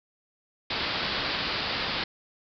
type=low-pass noise; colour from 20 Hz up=white; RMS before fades=-30 dBFS; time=0.7-2.04 s; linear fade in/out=5 ms; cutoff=4900 Hz; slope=96 dB/octave; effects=none